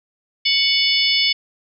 harmonic tone with a mistuned harmonic, 740 Hz, F#5, in tune, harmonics 3 / 4 / 5 / 6 / 7, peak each -21 / -21 / -21 / -21 / -21 dBFS, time 0.45-1.33 s, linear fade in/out 10 ms, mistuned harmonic 5, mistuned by -95 cents, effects none

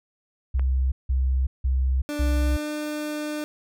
sine tone bursts, 65.1 Hz, C2, 8 cents flat, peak -19 dBFS, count 4, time 0.54-2.57 s, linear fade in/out 10 ms, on 380 ms, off 170 ms
click, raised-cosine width 0.5 ms, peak -23 dBFS, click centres 0.595 s
30% pulse tone with pitch glide, 294.8 to 300.6 Hz, D4 to D4, +7 to +40 cents, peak -25 dBFS, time 2.09-3.44 s, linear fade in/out 0 ms, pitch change +33 cents, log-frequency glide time 2.24-2.68 s
effects none

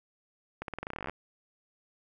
accelerating click train, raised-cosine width 0.5 ms, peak -21 dBFS, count 17, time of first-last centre 0.62-1.096 s, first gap 62 ms, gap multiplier 0.89, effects none

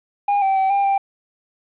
triangle tone with pitch steps, 812 / 775 / 768 / 798 / 788 Hz, G#5 / G5 / G5 / G5 / G5, -39 / -20 / -36 / +31 / +9 cents, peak -13 dBFS, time 0.28-0.98 s, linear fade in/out 5 ms, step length 140 ms, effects resampled to 8000 Hz + 8-bit

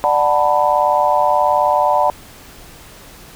sine chord, B minor seventh, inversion first, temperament just, 592.7 / 740.8 / 889 / 987.8 Hz, D5 / F#5 / A5 / B5, +16 / +2 / +18 / 0 cents, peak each -17 dBFS, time 0.04-2.1 s, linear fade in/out 0 ms, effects pink hiss -40 dBFS RMS until 3.35 s

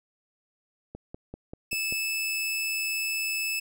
click train, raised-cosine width 2 ms, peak -25 dBFS, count 6, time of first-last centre 0.95-1.925 s, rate 5.13 Hz
sawtooth tone, 2618 Hz, E7, 13 cents flat, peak -24 dBFS, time 1.71-3.6 s, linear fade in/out 10 ms
effects none

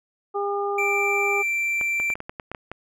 harmonic tone, 403.5 Hz, G#4, 50 cents flat, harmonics 1 / 2 / 3, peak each -25 / -28 / -30 dBFS, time 0.34-1.43 s, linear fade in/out 20 ms
triangle tone, 2349 Hz, D7, in tune, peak -20 dBFS, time 0.78-2.14 s, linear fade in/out 5 ms
clicks, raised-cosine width 0.5 ms, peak -18 dBFS, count 10, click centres 1.812 / 2 / 2.102 / 2.155 / 2.204 / 2.295 / 2.398 / 2.516 / 2.548 / 2.716 s
effects none

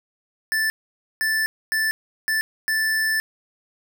square tone bursts at uneven times, 1760 Hz, A6, in tune, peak -20 dBFS, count 5, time 0.52-0.7 / 1.21-1.46 / 1.72-1.91 / 2.28-2.41 / 2.68-3.2 s, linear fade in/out 0 ms, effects none

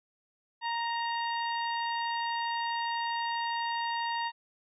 harmonic tone with a mistuned harmonic, 932.3 Hz, A#5, in tune, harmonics 1 / 2 / 3 / 4 / 5, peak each -31 / -37 / -41 / -43 / -45 dBFS, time 0.61-4.32 s, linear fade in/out 50 ms, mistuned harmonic 5, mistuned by -82 cents, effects none

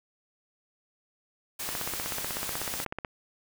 white noise, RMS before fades -35 dBFS, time 1.59-2.85 s, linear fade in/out 10 ms
click train, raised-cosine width 0.5 ms, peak -18 dBFS, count 23, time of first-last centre 1.69-3.048 s, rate 16.2 Hz
effects none

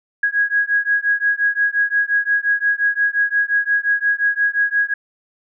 sine beating tone pair, 1650 / 1655.7 Hz, G#6 / G#6, -12 / -6 cents, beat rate 5.7 Hz, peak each -18 dBFS, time 0.23-4.94 s, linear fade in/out 5 ms, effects none

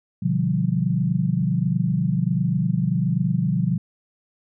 sine chord, G dominant seventh, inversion first, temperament equal, 123.47 / 146.83 / 174.61 / 196 Hz, B2 / D3 / F3 / G3, 0 / 0 / 0 / 0 cents, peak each -25 / -24 / -22 / -27 dBFS, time 0.22-3.78 s, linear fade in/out 10 ms, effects none

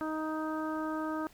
harmonic tone, 312.5 Hz, D#4, 8 cents sharp, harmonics 1 / 2 / 3 / 4 / 5, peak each -34 / -40 / -41 / -40 / -45 dBFS, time 0.01-1.27 s, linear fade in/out 0 ms, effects pink hiss -60 dBFS RMS until 1.33 s

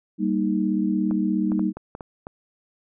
sine chord, Eb major, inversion first, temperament equal, 196 / 233.1 / 311.1 Hz, G3 / Bb3 / Eb4, 0 / 0 / 0 cents, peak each -23 / -26 / -24 dBFS, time 0.18-1.73 s, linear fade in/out 50 ms
clicks, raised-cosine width 1 ms, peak -21 dBFS, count 7, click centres 1.111 / 1.519 / 1.594 / 1.77 / 1.951 / 2.008 / 2.269 s
effects none

